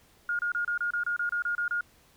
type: tone bursts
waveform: sine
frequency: 1425 Hz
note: F6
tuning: 34 cents sharp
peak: -26 dBFS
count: 12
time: 0.29-1.809 s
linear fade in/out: 2 ms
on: 100 ms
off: 29 ms
effects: pink hiss -61 dBFS RMS until 2.16 s